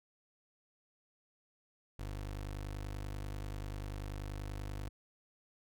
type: tone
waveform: 25% pulse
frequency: 50.3 Hz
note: G1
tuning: 45 cents sharp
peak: -36 dBFS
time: 1.99-4.89 s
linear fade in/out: 5 ms
effects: none